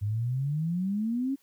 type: exponential sweep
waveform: sine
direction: up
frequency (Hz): 99.6 to 279.5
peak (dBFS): -26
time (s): 0.01-1.36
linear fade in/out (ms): 20
effects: white hiss -67 dBFS RMS until 1.42 s